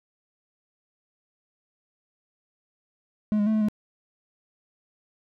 triangle tone with pitch steps, 212 / 206 / 218.3 / 216.1 / 211 Hz, G#3 / G#3 / A3 / A3 / G#3, +36 / -14 / -13 / -31 / +28 cents, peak -18 dBFS, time 3.32-3.685 s, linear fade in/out 0 ms, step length 73 ms, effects none

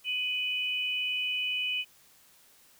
sine tone pair together, 2501 / 2977 Hz, D#7 / F#7, +8 / +10 cents, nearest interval minor third, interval 302 cents, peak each -31 / -31 dBFS, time 0.04-1.85 s, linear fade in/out 50 ms, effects white hiss -60 dBFS RMS until 2.79 s

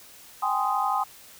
sine chord, Ab major seventh, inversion third, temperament just, 778.7 / 830.6 / 1038.3 / 1245.9 Hz, G5 / Ab5 / C6 / Eb6, -12 / 0 / -14 / +2 cents, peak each -28 dBFS, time 0.42-1.04 s, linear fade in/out 10 ms, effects white hiss -49 dBFS RMS until 1.39 s

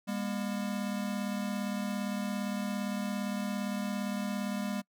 square tone pair together, 201.9 / 239.4 Hz, G#3 / A#3, -49 / +46 cents, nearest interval minor third, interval 295 cents, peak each -34 / -38 dBFS, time 0.07-4.82 s, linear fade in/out 20 ms, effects noise-tail reverb RT60 0.1 s tail -25 dB re dry

